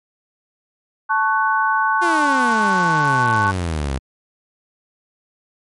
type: chord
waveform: sine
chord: F# minor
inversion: first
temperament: equal with one note detuned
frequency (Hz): 880 / 1108.7 / 1496.3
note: A5 / C#6 / F#6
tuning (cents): 0 / 0 / +19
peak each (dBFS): -19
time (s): 1.09-3.52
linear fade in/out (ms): 20
type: exponential sweep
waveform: sawtooth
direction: down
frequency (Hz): 358.2 to 63.6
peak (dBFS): -16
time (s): 2.01-3.99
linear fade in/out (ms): 20
effects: MP3 48 kbps